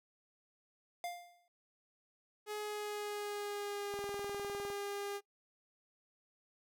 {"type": "tone with exponential decay", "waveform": "square", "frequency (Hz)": 701, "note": "F5", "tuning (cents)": 6, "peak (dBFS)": -37, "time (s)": [1.04, 1.48], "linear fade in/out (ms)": 1, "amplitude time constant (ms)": 95}
{"type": "tone with pitch glide", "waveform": "sawtooth", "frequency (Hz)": [420.8, 403.9], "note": ["G#4", "G#4"], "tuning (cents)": [23, -48], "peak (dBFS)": -35, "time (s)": [2.46, 5.21], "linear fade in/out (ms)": 50, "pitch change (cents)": -71, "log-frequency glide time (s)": [2.59, 4.03]}
{"type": "click train", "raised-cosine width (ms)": 1, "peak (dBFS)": -33, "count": 16, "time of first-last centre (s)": [3.94, 4.701], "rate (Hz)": 19.7}
{"effects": ["noise-tail reverb RT60 0.1 s tail -21 dB re dry"]}